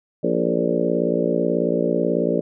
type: harmonic tone with a mistuned harmonic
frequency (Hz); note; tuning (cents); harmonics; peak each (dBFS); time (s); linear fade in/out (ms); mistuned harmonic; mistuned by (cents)
58.27; A#1; 0; 3 / 4 / 5 / 6 / 7 / 8 / 9 / 10; -26 / -26 / -26 / -26 / -26 / -26 / -26 / -26; 0.23-2.41; 10; 7; +37
effects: none